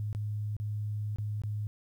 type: tone with dropouts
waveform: sine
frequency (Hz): 105.1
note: G#2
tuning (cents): +21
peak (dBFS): -31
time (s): 0-1.67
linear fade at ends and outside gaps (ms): 0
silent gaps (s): 0.129-0.149 / 0.566-0.6 / 1.16-1.185 / 1.418-1.436
effects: 11-bit